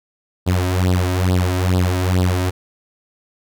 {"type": "tone with flanger", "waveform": "sawtooth", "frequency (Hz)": 91.2, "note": "F#2", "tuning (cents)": -24, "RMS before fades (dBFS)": -17, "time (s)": [0.46, 2.51], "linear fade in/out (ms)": 20, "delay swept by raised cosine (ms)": [0.22, 3.22], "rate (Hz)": 2.3, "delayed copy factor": 0.85, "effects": []}